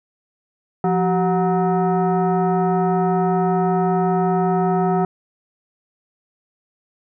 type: tone with frequency modulation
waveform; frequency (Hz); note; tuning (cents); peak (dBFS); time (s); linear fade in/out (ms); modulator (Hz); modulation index
sine; 174.61; F3; 0; -15; 0.84-5.05; 2; 556; 1.3
effects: none